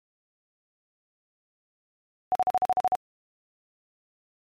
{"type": "tone bursts", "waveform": "sine", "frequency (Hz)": 740, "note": "F#5", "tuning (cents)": 0, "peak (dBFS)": -19, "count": 9, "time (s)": [2.32, 2.952], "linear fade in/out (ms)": 0, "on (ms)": 32, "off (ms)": 43, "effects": ["MP3 64 kbps"]}